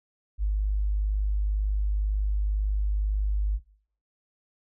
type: tone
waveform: sine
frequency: 51 Hz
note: G#1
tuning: 31 cents flat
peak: -22 dBFS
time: 0.38-3.6 s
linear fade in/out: 50 ms
effects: noise-tail reverb RT60 0.6 s tail -22 dB re dry